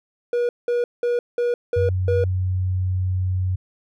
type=tone bursts; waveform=triangle; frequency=481.4 Hz; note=B4; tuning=44 cents flat; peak=-16 dBFS; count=6; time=0.33-2.24 s; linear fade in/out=2 ms; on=160 ms; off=190 ms
type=tone; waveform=sine; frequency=92.5 Hz; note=F#2; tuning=in tune; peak=-19 dBFS; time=1.76-3.56 s; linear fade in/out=10 ms
effects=none